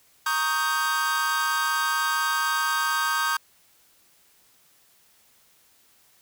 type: chord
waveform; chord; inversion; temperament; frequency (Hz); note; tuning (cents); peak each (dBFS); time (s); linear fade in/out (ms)
45% pulse; Eb dominant seventh; second; equal; 932.3 / 1108.7 / 1244.5 / 1568; Bb5 / Db6 / Eb6 / G6; 0 / 0 / 0 / 0; -31 / -30 / -28 / -26; 0.26-3.37; 5
effects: white hiss -60 dBFS RMS until 6.21 s